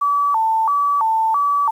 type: tone with vibrato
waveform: sine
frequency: 1010 Hz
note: B5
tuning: 39 cents sharp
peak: -14 dBFS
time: 0.01-1.71 s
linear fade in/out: 10 ms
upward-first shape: square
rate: 1.5 Hz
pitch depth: 220 cents each way
effects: 8-bit